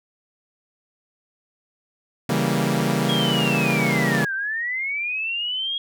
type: chord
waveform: sawtooth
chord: C# diminished seventh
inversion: none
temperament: equal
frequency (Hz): 138.59 / 164.81 / 196 / 233.1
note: C#3 / E3 / G3 / Bb3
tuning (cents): 0 / 0 / 0 / 0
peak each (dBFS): -21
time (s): 2.29-4.25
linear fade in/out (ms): 5
type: linear two-way sweep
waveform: sine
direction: down then up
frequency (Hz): 3300 to 1536 to 3300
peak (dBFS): -23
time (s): 3.09-5.78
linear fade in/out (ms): 2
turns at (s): 4.34
effects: none